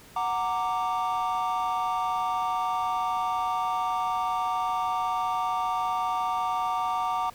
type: chord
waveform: triangle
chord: Gb augmented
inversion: none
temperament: equal with one note detuned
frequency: 740 / 924.8 / 1174.7 Hz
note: Gb5 / Bb5 / D6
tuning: 0 / -14 / 0 cents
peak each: -27 dBFS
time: 0.16-7.3 s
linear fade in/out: 5 ms
effects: tanh soft clip ceiling -17 dBFS + pink hiss -51 dBFS RMS until 7.34 s